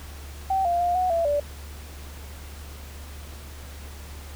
sine tone with pitch steps, 770 / 694 / 704 / 735 / 671 / 581 Hz, G5 / F5 / F5 / F#5 / E5 / D5, -31 / -11 / +14 / -12 / +31 / -19 cents, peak -20 dBFS, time 0.5-1.4 s, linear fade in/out 5 ms, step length 150 ms, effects added 72 Hz sine -38 dBFS peak until 4.35 s + pink hiss -45 dBFS RMS until 4.35 s

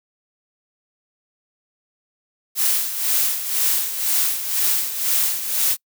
blue noise with tremolo, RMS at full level -18 dBFS, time 2.55-5.77 s, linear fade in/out 50 ms, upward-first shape sine, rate 2 Hz, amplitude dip 65%, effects noise-tail reverb RT60 0.1 s tail -26 dB re dry

